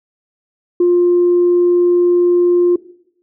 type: tone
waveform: sine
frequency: 352.1 Hz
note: F4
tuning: 14 cents sharp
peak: -7 dBFS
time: 0.8-2.76 s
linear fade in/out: 5 ms
effects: noise-tail reverb RT60 0.7 s tail -18 dB re dry + tanh soft clip ceiling -5 dBFS